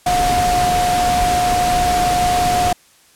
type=tone in noise; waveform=sine; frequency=718 Hz; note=F5; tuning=48 cents sharp; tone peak=-14 dBFS; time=0.06-2.73 s; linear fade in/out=5 ms; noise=pink; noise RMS=-21 dBFS; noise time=0.06-2.73 s; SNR=+4 dB; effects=white hiss -51 dBFS RMS until 3.15 s + low-pass 11000 Hz 12 dB/octave